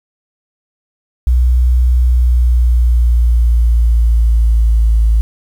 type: tone with pitch glide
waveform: sine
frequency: 61.74 to 55 Hz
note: B1 to A1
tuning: 0 to 0 cents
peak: -6 dBFS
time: 1.27-5.21 s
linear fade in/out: 0 ms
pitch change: -200 cents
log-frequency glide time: 1.95-5.06 s
effects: tanh soft clip ceiling -3 dBFS + 7-bit